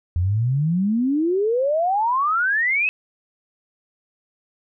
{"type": "exponential sweep", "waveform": "sine", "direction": "up", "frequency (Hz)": [83.5, 2621], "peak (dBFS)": -17, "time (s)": [0.16, 2.89], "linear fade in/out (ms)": 0, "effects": []}